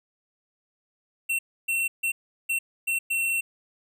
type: tone bursts at uneven times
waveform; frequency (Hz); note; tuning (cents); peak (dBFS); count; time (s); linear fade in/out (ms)
square; 2713; E7; +49; -24; 6; 1.29-1.39 / 1.68-1.88 / 2.03-2.12 / 2.49-2.59 / 2.87-2.99 / 3.1-3.41; 10
effects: none